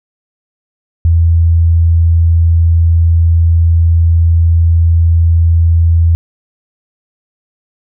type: tone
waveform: sine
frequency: 83.3 Hz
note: E2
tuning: 19 cents sharp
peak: -5 dBFS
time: 1.05-6.15 s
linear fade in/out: 0 ms
effects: none